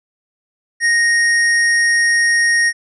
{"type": "tone", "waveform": "square", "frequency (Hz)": 1864.7, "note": "A#6", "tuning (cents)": 0, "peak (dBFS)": -12, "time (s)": [0.8, 2.73], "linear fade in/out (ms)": 50, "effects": ["resampled to 24000 Hz"]}